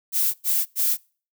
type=noise bursts; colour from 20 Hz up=violet; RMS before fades=-21 dBFS; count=3; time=0.12-0.974 s; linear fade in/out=50 ms; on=220 ms; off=97 ms; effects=noise-tail reverb RT60 0.4 s tail -26 dB re dry